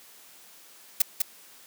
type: noise with echo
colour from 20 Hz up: blue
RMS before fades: -19 dBFS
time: 1-1.02 s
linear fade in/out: 5 ms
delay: 200 ms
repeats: 1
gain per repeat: -4 dB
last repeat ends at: 1.22 s
effects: white hiss -52 dBFS RMS until 1.66 s + high-pass 200 Hz 12 dB/octave